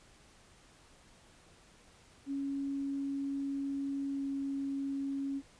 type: tone with pitch glide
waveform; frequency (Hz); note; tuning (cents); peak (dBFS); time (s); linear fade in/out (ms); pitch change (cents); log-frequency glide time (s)
sine; 277.2 to 275.6; C#4 to C#4; 0 to -10; -33; 2.26-5.42; 50; -10; 4.1-4.24
effects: pink hiss -61 dBFS RMS until 5.59 s + resampled to 22050 Hz